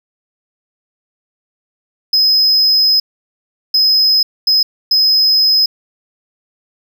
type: tone bursts at uneven times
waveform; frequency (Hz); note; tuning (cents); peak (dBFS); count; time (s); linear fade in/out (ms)
triangle; 5080; D#8; +35; -7; 4; 2.13-3 / 3.74-4.23 / 4.47-4.63 / 4.91-5.66; 5
effects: none